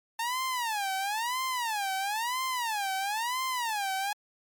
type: tone with vibrato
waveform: sawtooth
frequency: 894 Hz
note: A5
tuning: 27 cents sharp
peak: -25 dBFS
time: 0.19-4.13 s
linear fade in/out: 5 ms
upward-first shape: sine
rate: 1 Hz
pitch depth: 270 cents each way
effects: MP3 96 kbps